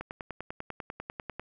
click train, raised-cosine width 0.5 ms, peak -22 dBFS, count 15, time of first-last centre 0.01-1.396 s, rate 10.1 Hz, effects none

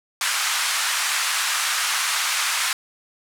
pink band-pass noise, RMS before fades -23 dBFS, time 0.21-2.73 s, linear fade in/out 2 ms, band 1100 to 11000 Hz, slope 24 dB/octave, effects none

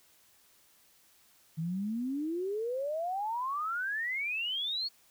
sine exponential sweep, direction up, 155.7 to 4435 Hz, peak -31 dBFS, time 1.57-4.89 s, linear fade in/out 20 ms, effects white hiss -64 dBFS RMS until 5.1 s

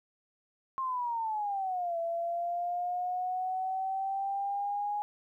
sine exponential two-way sweep, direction down then up, 1071 to 669 to 831 Hz, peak -30 dBFS, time 0.78-5.02 s, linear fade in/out 0 ms, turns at 1.98 s, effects 12-bit

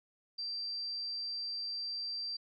sine tone, 4699 Hz, D8, in tune, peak -36 dBFS, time 0.38-2.37 s, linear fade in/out 10 ms, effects none

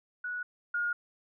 sine tone pair in turn, 1467 / 1427.7 Hz, F#6 / F6, -15 / +38 cents, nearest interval unison, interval 47 cents, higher first, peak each -33 / -28 dBFS, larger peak second, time 0.24-0.43 / 0.74-0.93 s, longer neither, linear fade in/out 5 ms, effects none

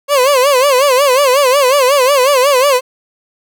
30% pulse tone with vibrato, 538 Hz, C5, 48 cents sharp, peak -5 dBFS, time 0.08-2.81 s, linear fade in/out 50 ms, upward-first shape sine, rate 5.5 Hz, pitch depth 140 cents each way, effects none

